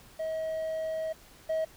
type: tone pair in turn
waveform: triangle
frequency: 638 / 638 Hz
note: D#5 / D#5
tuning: +43 / +43 cents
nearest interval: unison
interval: 0 cents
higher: neither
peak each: -28 / -24 dBFS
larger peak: second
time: 0.19-1.13 / 1.49-1.65 s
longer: first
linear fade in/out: 10 ms
effects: tanh soft clip ceiling -20 dBFS + pink hiss -55 dBFS RMS until 1.76 s